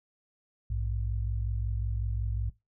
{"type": "tone pair together", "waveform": "sine", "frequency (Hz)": [58.14, 103.6], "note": ["A#1", "G#2"], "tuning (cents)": [-4, -4], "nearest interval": "minor seventh", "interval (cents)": 1000, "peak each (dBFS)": [-30, -33], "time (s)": [0.7, 2.5], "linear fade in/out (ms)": 5, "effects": ["noise-tail reverb RT60 0.2 s tail -18 dB re dry"]}